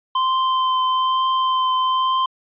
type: tone with vibrato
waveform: square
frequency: 1037 Hz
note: C6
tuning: 16 cents flat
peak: -17 dBFS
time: 0.15-2.26 s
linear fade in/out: 5 ms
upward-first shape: triangle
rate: 1.1 Hz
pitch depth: 12 cents each way
effects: resampled to 8000 Hz